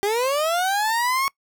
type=linear sweep; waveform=30% pulse; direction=up; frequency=392 to 1108.7 Hz; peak=-17 dBFS; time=0.03-1.28 s; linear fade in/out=0 ms; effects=noise-tail reverb RT60 0.1 s tail -24 dB re dry

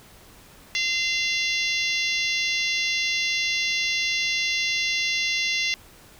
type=harmonic tone with a mistuned harmonic; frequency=689 Hz; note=F5; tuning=24 cents flat; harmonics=3 / 4 / 5 / 6 / 7 / 8 / 9; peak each=-26 / -28 / -30 / -32 / -33 / -34 / -35 dBFS; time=0.75-5.74 s; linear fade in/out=0 ms; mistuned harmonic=7; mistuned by=-24 cents; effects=pink hiss -50 dBFS RMS until 6.19 s

